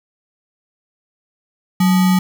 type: tone with sample-and-hold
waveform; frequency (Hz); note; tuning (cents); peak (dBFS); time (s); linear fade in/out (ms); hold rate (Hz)
sine; 185; F#3; 0; -10; 1.8-2.19; 5; 1050
effects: none